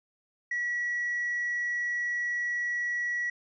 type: tone with tanh clipping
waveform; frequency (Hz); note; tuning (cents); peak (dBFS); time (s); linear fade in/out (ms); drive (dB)
triangle; 1932; B6; -39; -28; 0.51-3.3; 5; 5
effects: resampled to 16000 Hz